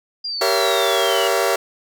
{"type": "exponential sweep", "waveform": "sine", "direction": "down", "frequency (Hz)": [4843, 2853], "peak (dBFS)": -23, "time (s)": [0.24, 1.28], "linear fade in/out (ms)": 10}
{"type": "chord", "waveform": "sawtooth", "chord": "G diminished seventh", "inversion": "none", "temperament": "just", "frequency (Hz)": [392, 470.4, 564.5, 677.4], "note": ["G4", "Bb4", "Db5", "Fb5"], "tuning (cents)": [0, 16, 31, 47], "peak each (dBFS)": -18, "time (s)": [0.41, 1.56], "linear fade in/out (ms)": 5}
{"effects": []}